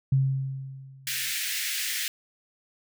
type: tone with exponential decay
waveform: sine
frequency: 134.3 Hz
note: C3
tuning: 46 cents sharp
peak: -17 dBFS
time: 0.12-1.32 s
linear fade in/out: 5 ms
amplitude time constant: 260 ms
type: high-pass noise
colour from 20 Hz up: pink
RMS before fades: -30 dBFS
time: 1.07-2.08 s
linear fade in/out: 2 ms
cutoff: 1700 Hz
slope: 48 dB/octave
effects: none